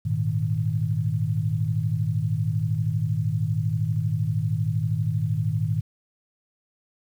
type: chord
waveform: sine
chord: Ab suspended second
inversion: none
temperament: equal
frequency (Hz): 103.83 / 116.54 / 155.56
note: Ab2 / Bb2 / Eb3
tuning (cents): 0 / 0 / 0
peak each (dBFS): -26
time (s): 0.05-5.81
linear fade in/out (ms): 10
effects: 9-bit